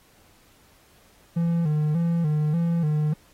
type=tone with vibrato; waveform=triangle; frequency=160 Hz; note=D#3; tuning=49 cents sharp; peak=-18 dBFS; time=1.36-3.14 s; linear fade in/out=10 ms; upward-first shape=square; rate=1.7 Hz; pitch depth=94 cents each way; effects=pink hiss -58 dBFS RMS until 3.33 s + AAC 48 kbps